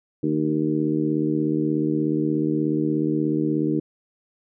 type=harmonic tone with a mistuned harmonic; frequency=76.7 Hz; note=D#2; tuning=24 cents flat; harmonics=2 / 3 / 4 / 5 / 6; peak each=-27 / -28 / -22 / -28 / -32 dBFS; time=0.23-3.8 s; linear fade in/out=5 ms; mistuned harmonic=6; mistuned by=+20 cents; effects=none